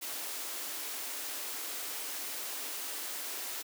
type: high-pass noise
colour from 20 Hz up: white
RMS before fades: -39 dBFS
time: 0.01-3.63 s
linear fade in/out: 20 ms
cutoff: 250 Hz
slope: 96 dB/octave
effects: none